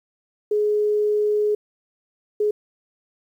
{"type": "tone bursts at uneven times", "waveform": "sine", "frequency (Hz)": 419.9, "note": "G#4", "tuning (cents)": 19, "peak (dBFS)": -17, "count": 2, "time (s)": [[0.51, 1.55], [2.4, 2.51]], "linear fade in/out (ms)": 5, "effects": ["9-bit"]}